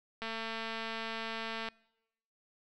click train, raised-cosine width 0.3 ms, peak -23 dBFS, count 331, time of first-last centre 0.22-1.687 s, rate 225 Hz, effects noise-tail reverb RT60 0.9 s tail -25 dB re dry

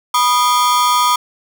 45% pulse ring-modulated tone, 1108.7 Hz, C#6, in tune, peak -8 dBFS, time 0.14-1.16 s, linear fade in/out 5 ms, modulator 127 Hz, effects none

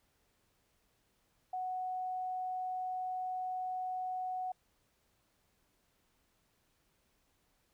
sine tone, 740 Hz, F#5, in tune, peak -35 dBFS, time 1.53-4.52 s, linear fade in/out 5 ms, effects pink hiss -75 dBFS RMS until 7.73 s

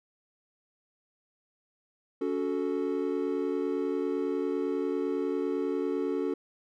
triangle chord, F# minor, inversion second, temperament equal with one note detuned, 282.2 / 370 / 440 Hz, C#4 / F#4 / A4, +31 / 0 / 0 cents, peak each -30 dBFS, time 2.21-6.34 s, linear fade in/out 5 ms, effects none

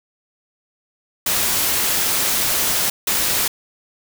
white noise bursts at uneven times, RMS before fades -19 dBFS, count 2, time 1.26-2.9 / 3.07-3.48 s, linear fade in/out 5 ms, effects none

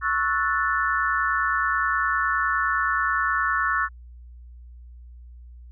sine chord, F# minor seventh, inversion second, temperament equal with one note detuned, 1108.7 / 1318.5 / 1468.1 / 1760 Hz, C#6 / E6 / F#6 / A6, 0 / 0 / -14 / 0 cents, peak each -26 dBFS, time 0.01-3.89 s, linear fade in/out 50 ms, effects added 60 Hz sine -41 dBFS peak until 5.71 s

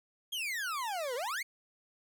40% pulse exponential two-way sweep, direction down then up, 3322 to 466.1 to 2309 Hz, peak -33 dBFS, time 0.32-1.43 s, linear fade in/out 10 ms, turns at 1.15 s, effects none

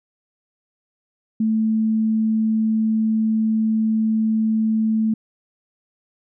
sine tone, 220 Hz, A3, in tune, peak -16 dBFS, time 1.4-5.14 s, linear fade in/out 5 ms, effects none

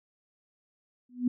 sine tone with exponential growth, 246.9 Hz, B3, in tune, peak -20 dBFS, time 1.09-1.28 s, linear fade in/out 5 ms, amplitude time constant 41 ms, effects none

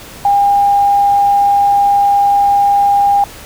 sine tone, 806 Hz, G5, 48 cents sharp, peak -7 dBFS, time 0.25-3.24 s, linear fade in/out 2 ms, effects pink hiss -33 dBFS RMS until 3.45 s

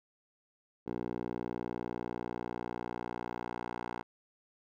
10% pulse tone with band-pass filter sweep, 60 Hz, B1, 49 cents flat, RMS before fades -39 dBFS, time 0.86-4.03 s, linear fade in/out 20 ms, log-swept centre 430 to 920 Hz, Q 1.1, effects none

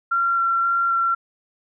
sine tone with vibrato, 1368 Hz, F6, 36 cents flat, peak -17 dBFS, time 0.11-1.15 s, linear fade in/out 10 ms, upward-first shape square, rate 1.9 Hz, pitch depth 8 cents each way, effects none

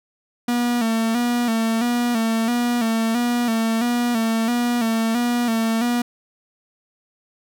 45% pulse tone with vibrato, 233.1 Hz, A#3, in tune, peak -18 dBFS, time 0.48-6.02 s, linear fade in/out 5 ms, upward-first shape square, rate 1.5 Hz, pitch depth 59 cents each way, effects none

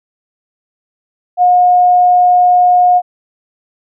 sine tone, 719 Hz, F#5, 50 cents flat, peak -5 dBFS, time 1.37-3.02 s, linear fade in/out 50 ms, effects none

